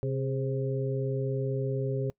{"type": "harmonic tone with a mistuned harmonic", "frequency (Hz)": 132.2, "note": "C3", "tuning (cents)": 18, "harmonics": [1, 2, 3, 4], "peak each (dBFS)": [-29, -40, -33, -37], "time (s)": [0.03, 2.1], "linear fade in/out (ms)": 0, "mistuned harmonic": 3, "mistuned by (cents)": 51, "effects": ["noise-tail reverb RT60 0.1 s tail -23 dB re dry"]}